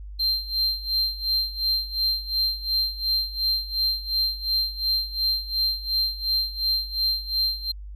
triangle tone with tremolo, 4154 Hz, C8, 13 cents flat, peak -18 dBFS, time 0.19-7.72 s, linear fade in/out 10 ms, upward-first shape sine, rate 2.8 Hz, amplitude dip 85%, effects added 50 Hz sine -35 dBFS peak until 7.95 s

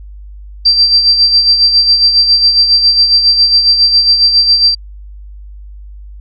sine tone with tremolo, 4700 Hz, D8, 1 cent sharp, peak -3 dBFS, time 0.65-4.75 s, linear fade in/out 10 ms, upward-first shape sine, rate 7.3 Hz, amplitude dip 55%, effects added 50 Hz sine -28 dBFS peak until 6.2 s

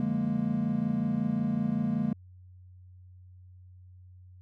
triangle chord, Bb dominant seventh, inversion first, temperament equal, 146.83 / 174.61 / 207.7 / 233.1 Hz, D3 / F3 / Ab3 / Bb3, 0 / 0 / 0 / 0 cents, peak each -32 / -34 / -28 / -28 dBFS, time 0-2.13 s, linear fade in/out 2 ms, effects added 91 Hz sine -49 dBFS peak until 4.41 s

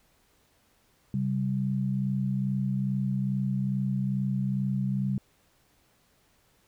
sine tone pair together, 133 / 195.37 Hz, C3 / G3, +29 / -6 cents, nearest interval perfect fifth, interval 665 cents, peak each -28 dBFS, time 1.14-5.18 s, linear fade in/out 2 ms, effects pink hiss -66 dBFS RMS until 6.67 s

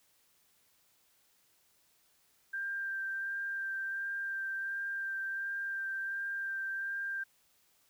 sine tone with vibrato, 1582 Hz, G6, 15 cents sharp, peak -34 dBFS, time 2.53-7.24 s, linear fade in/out 10 ms, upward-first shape sine, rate 1.4 Hz, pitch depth 13 cents each way, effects white hiss -70 dBFS RMS until 7.89 s

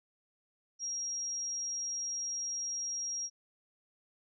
sine tone, 5630 Hz, F8, 13 cents sharp, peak -34 dBFS, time 0.79-3.3 s, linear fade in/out 50 ms, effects none

